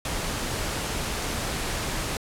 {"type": "noise", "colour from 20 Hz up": "pink", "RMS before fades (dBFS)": -29, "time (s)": [0.05, 2.17], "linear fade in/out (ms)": 2, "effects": ["low-pass 11000 Hz 12 dB/octave"]}